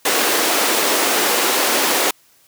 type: high-pass noise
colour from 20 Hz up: pink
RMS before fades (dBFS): -17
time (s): 0.05-2.11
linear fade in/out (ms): 5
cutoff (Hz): 310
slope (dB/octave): 24
effects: white hiss -54 dBFS RMS until 2.47 s + high-pass 80 Hz 12 dB/octave